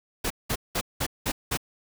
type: noise bursts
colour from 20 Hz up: pink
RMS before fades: -27 dBFS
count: 6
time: 0.24-1.574 s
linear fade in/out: 10 ms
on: 64 ms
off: 190 ms
effects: none